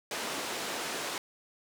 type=band-pass noise; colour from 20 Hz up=pink; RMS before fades=-36 dBFS; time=0.11-1.18 s; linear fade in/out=2 ms; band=350 to 9100 Hz; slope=12 dB/octave; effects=none